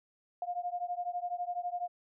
sine beating tone pair, 704 / 716 Hz, F5 / F5, +14 / +43 cents, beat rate 12 Hz, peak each -36 / -37 dBFS, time 0.42-1.88 s, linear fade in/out 2 ms, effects none

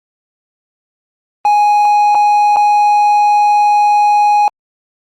triangle tone with dropouts, 830.6 Hz, G#5, in tune, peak -5 dBFS, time 1.45-4.48 s, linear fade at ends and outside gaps 1 ms, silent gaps 2.148-2.152 / 2.561-2.568 s, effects Opus 24 kbps

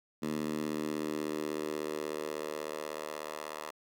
10% pulse tone with high-pass filter sweep, 76.4 Hz, D#2, 31 cents flat, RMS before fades -37 dBFS, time 0.22-3.71 s, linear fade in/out 10 ms, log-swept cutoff 220 to 740 Hz, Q 2, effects none

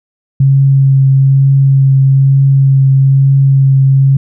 sine tone with vibrato, 135.9 Hz, C#3, 34 cents flat, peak -4 dBFS, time 0.4-4.17 s, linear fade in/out 5 ms, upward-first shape triangle, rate 1.1 Hz, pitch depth 15 cents each way, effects none

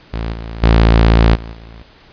sawtooth tone with level steps, 56.1 Hz, A1, 34 cents sharp, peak -15 / -21 / -3 / -23 / -30 dBFS, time 0.13-1.83 s, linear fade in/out 10 ms, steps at 0.32 / 0.62 / 1.34 / 1.52 s, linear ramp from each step 20 ms, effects pink hiss -45 dBFS RMS until 2.12 s + resampled to 11025 Hz

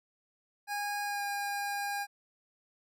25% pulse tone with pitch glide, 820 to 809.6 Hz, G#5 to G#5, -22 to -44 cents, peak -29 dBFS, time 0.67-2.07 s, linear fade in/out 50 ms, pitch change -22 cents, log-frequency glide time 1.04-1.24 s, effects none

